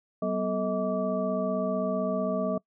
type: tone cluster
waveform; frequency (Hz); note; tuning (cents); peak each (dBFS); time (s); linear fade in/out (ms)
sine; 190.8 / 246.4 / 438.1 / 634 / 1157; G3 / B3 / A4 / D#5 / D6; -47 / -4 / -7 / +32 / -26; -31 / -33 / -34 / -29 / -37; 0.22-2.58; 5
effects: noise-tail reverb RT60 0.1 s tail -24 dB re dry